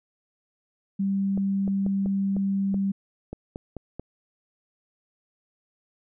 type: tone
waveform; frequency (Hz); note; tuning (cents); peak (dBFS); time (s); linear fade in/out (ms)
sine; 196; G3; 0; -22; 0.99-2.92; 10
type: clicks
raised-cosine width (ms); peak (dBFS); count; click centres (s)
2; -21; 10; 1.376 / 1.678 / 1.864 / 2.06 / 2.366 / 2.743 / 3.33 / 3.559 / 3.767 / 3.996
effects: none

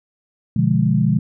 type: chord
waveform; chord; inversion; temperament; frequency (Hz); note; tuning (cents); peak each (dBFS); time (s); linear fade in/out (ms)
sine; B diminished seventh; none; equal with one note detuned; 123.47 / 148.45 / 174.61 / 207.7; B2 / D3 / F3 / Ab3; 0 / +19 / 0 / 0; -19; 0.56-1.19; 5
effects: none

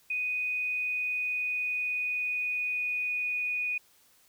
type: tone with pitch glide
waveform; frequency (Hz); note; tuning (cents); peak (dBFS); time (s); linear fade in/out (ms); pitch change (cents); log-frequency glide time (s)
sine; 2489 to 2472; D#7 to D#7; 0 to -12; -28; 0.1-3.78; 5; -12; 0.54-3.37
effects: white hiss -63 dBFS RMS until 4.28 s

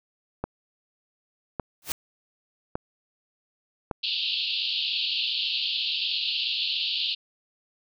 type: click train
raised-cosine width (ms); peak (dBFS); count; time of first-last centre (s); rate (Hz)
1; -14; 4; 0.44-3.912; 0.864
type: noise with exponential growth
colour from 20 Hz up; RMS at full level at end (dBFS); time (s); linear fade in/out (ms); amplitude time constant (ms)
white; -24; 1.82-1.92; 1; 21
type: band-pass noise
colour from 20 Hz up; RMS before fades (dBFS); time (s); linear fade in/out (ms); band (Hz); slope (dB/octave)
pink; -28; 4.03-7.15; 10; 2700 to 4600; 96
effects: none

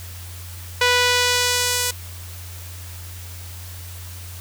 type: tone with band-pass filter sweep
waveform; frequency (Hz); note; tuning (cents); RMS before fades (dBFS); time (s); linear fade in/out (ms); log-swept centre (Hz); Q
sawtooth; 492.3; B4; -6; -19; 0.81-1.91; 5; 2700 to 9400; 0.71
effects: added 88 Hz sine -34 dBFS peak until 4.4 s + white hiss -40 dBFS RMS until 4.4 s

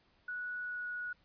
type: tone with pitch glide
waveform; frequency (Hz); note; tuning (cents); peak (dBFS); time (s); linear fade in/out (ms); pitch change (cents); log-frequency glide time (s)
sine; 1470 to 1460.7; F#6 to F#6; -12 to -23; -37; 0.28-1.13; 5; -11; 0.63-0.87
effects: pink hiss -70 dBFS RMS until 1.24 s + resampled to 11025 Hz

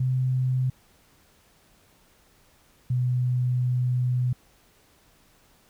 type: tone pair in turn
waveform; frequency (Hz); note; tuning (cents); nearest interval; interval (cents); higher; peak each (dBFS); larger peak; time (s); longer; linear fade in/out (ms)
sine; 128.7 / 125.04; C3 / B2; -28 / +22; unison; 50; first; -21 / -21; neither; 0-0.7 / 2.9-4.33; second; 5
effects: pink hiss -60 dBFS RMS until 5.69 s

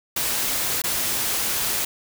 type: noise with dropouts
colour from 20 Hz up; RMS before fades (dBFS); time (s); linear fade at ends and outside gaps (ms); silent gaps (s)
white; -24; 0.16-1.85; 5; 0.819-0.838
effects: none

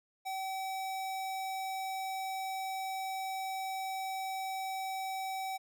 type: tone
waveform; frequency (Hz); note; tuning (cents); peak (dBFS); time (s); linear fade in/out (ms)
square; 765; G5; -42; -36; 0.25-5.58; 20
effects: none

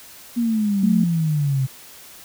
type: exponential sweep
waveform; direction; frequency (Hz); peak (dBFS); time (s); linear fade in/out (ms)
sine; down; 240.9 to 129.3; -17; 0.36-1.67; 20
type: tone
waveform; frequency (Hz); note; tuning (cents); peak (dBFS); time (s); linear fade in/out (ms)
sine; 220; A3; 0; -16; 0.83-1.04; 5
effects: white hiss -43 dBFS RMS until 2.24 s

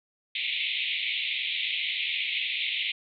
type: band-pass noise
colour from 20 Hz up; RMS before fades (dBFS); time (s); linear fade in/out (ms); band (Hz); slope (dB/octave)
pink; -30; 0.35-2.92; 5; 2100 to 3800; 96
effects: none

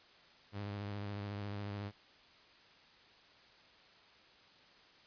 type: tone with vibrato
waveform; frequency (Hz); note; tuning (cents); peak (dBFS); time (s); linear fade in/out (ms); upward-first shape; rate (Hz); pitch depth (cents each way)
sawtooth; 101.9; G#2; -32; -36; 0.52-1.92; 50; sine; 14; 35
effects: white hiss -62 dBFS RMS until 5.06 s + resampled to 11025 Hz

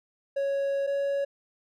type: tone pair in turn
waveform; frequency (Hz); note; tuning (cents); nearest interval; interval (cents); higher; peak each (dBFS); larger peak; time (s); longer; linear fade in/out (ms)
triangle; 554.4 / 558.9; C#5 / C#5; 0 / +14; unison; 14; second; -23 / -23; neither; 0.36-0.87 / 0.87-1.25; first; 10
effects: none

